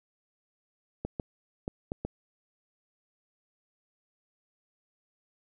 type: clicks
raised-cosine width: 2 ms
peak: -19 dBFS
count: 5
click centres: 1.05 / 1.198 / 1.679 / 1.919 / 2.05 s
effects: none